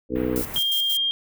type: harmonic tone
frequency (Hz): 62.4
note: B1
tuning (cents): +19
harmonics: 1 / 2 / 3 / 4 / 5 / 6 / 7 / 8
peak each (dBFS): -35 / -36 / -35 / -28 / -26 / -35 / -28 / -30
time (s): 0.09-0.44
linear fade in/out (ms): 50
type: band-stop noise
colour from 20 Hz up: pink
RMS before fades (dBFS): -37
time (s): 0.15-0.59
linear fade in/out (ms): 10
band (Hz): 2600 to 16000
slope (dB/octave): 24
type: noise with tremolo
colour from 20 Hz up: violet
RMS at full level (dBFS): -29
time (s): 0.36-0.97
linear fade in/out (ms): 0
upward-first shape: square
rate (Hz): 5.6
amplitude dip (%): 70
type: tone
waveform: sine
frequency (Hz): 3210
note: G7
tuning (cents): +40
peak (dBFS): -20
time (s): 0.56-1.11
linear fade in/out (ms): 0
effects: none